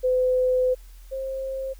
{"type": "tone pair in turn", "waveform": "sine", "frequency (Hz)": [508, 531.9], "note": ["B4", "C5"], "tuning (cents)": [49, 28], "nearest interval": "minor second", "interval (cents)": 79, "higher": "second", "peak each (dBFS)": [-18, -27], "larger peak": "first", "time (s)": [[0.03, 0.75], [1.11, 1.74]], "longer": "first", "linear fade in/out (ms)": 20, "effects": ["added 42 Hz sine -42 dBFS peak until 1.79 s", "white hiss -57 dBFS RMS until 1.79 s"]}